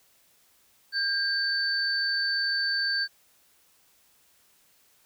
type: tone pair together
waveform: sine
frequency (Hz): 1601 / 4537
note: G6 / C#8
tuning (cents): +36 / +39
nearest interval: octave + tritone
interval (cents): 1803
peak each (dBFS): -27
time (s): 0.92-3.08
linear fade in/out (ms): 50
effects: white hiss -63 dBFS RMS until 5.05 s